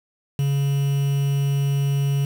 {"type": "tone with quantisation", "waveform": "triangle", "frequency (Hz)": 140, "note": "C#3", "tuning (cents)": 18, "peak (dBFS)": -16, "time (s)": [0.39, 2.25], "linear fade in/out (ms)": 2, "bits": 6, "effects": []}